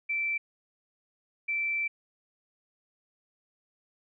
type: tone pair in turn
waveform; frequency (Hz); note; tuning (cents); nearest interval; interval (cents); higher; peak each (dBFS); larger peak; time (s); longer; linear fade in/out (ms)
sine; 2334 / 2334; D7 / D7; -11 / -11; unison; 0; neither; -27; neither; 0.09-0.38 / 1.48-1.88; second; 10
effects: none